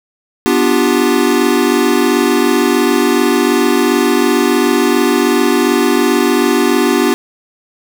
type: chord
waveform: square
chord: G dominant seventh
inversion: first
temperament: equal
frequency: 246.9 / 293.7 / 349.2 / 392 Hz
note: B3 / D4 / F4 / G4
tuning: 0 / 0 / 0 / 0 cents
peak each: -16 dBFS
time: 0.46-7.14 s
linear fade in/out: 0 ms
effects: none